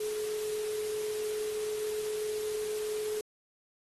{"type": "tone in noise", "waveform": "sine", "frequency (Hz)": 426.7, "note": "G#4", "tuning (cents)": 47, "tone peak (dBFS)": -32, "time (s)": [0, 3.21], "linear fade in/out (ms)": 5, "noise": "white", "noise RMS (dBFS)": -43, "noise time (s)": [0, 3.21], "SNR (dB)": 8, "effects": ["AAC 32 kbps"]}